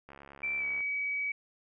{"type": "click train", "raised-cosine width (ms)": 0.5, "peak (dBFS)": -34, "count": 51, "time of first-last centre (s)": [0.09, 0.806], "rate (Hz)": 69.8}
{"type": "tone with pitch glide", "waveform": "sine", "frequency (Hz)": [2338, 2274], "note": ["D7", "C#7"], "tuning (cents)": [-8, 44], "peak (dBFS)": -30, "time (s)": [0.43, 1.32], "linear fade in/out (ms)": 5, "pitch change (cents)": -48, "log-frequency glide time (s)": [0.58, 0.65]}
{"effects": []}